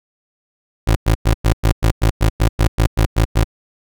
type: tone bursts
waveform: 25% pulse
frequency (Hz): 55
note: A1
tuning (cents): 0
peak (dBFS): -7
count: 14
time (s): 0.87-3.444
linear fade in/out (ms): 10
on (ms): 91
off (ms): 100
effects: none